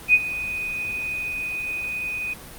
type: tone with ADSR envelope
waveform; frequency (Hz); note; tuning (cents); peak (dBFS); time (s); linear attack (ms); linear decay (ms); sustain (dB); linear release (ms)
sine; 2490; D#7; +1; -9; 0.08-2.34; 59; 42; -16; 10
effects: pink hiss -40 dBFS RMS until 2.58 s + Opus 32 kbps